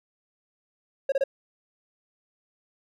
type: tone bursts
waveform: triangle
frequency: 546 Hz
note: C#5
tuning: 26 cents flat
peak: -18 dBFS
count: 3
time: 1.09-1.239 s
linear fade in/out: 5 ms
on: 31 ms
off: 28 ms
effects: none